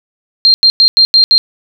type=tone bursts at uneven times; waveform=sine; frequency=4186 Hz; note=C8; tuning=in tune; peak=-3 dBFS; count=6; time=0.45-0.54 / 0.63-0.7 / 0.8-0.88 / 0.97-1.05 / 1.14-1.24 / 1.31-1.38 s; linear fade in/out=0 ms; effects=none